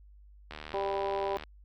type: click train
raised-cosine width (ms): 0.3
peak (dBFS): -25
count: 72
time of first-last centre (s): 0.51-1.437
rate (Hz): 76.6
type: harmonic tone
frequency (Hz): 196.9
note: G3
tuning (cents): +8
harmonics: 2 / 3 / 4 / 5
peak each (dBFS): -33 / -35 / -36 / -37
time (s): 0.74-1.37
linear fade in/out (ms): 0
effects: added 50 Hz sine -52 dBFS peak until 1.64 s